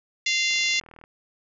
harmonic tone, 694 Hz, F5, 11 cents flat, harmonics 3 / 4 / 5 / 6 / 7 / 8 / 9 / 10, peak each -25 / -27 / -29 / -31 / -32 / -33 / -34 / -35 dBFS, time 0.26-0.8 s, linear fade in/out 5 ms
click train, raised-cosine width 0.5 ms, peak -32 dBFS, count 22, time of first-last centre 0.51-1.039 s, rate 39.7 Hz
effects none

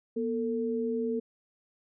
sine tone pair together, 240.1 / 448.5 Hz, B3 / A4, -49 / +33 cents, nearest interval major seventh, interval 1082 cents, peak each -31 / -30 dBFS, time 0.16-1.2 s, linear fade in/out 10 ms, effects none

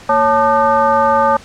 sine tone with frequency modulation, 880 Hz, A5, in tune, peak -9 dBFS, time 0.09-1.37 s, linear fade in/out 5 ms, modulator 325 Hz, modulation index 1.3, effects pink hiss -38 dBFS RMS until 1.44 s + low-pass 7000 Hz 12 dB/octave

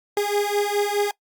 30% pulse beating tone pair, 407.8 / 412.6 Hz, G#4 / G#4, -32 / -11 cents, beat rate 4.8 Hz, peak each -21 dBFS, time 0.17-1.11 s, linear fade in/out 2 ms, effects noise-tail reverb RT60 0.1 s tail -21 dB re dry + Opus 48 kbps

